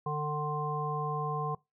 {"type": "harmonic tone", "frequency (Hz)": 150, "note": "D3", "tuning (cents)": 37, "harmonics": [1, 3, 5, 7], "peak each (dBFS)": [-34, -37, -38, -35], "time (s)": [0.06, 1.55], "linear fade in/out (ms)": 5, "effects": ["noise-tail reverb RT60 0.2 s tail -22 dB re dry"]}